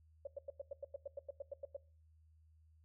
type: tone bursts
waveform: sine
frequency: 559 Hz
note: C#5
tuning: 14 cents sharp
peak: -40 dBFS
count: 14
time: 0.25-1.767 s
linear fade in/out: 5 ms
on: 22 ms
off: 93 ms
effects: noise-tail reverb RT60 0.4 s tail -21 dB re dry + added 79 Hz sine -64 dBFS peak until 2.84 s